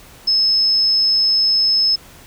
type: tone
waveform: sine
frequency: 5200 Hz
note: E8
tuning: 24 cents flat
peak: -12 dBFS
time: 0.27-1.96 s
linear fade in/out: 10 ms
effects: pink hiss -43 dBFS RMS until 2.26 s